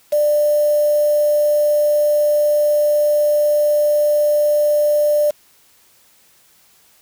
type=tone with quantisation; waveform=sine; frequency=594 Hz; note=D5; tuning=20 cents sharp; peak=-12 dBFS; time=0.12-5.31 s; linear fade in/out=10 ms; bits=5; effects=white hiss -53 dBFS RMS until 7.01 s